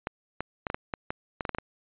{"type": "clicks", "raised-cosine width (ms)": 0.5, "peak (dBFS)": -15, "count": 12, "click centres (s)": [0.071, 0.406, 0.668, 0.701, 0.745, 0.938, 1.105, 1.408, 1.452, 1.493, 1.548, 1.585], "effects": ["resampled to 8000 Hz"]}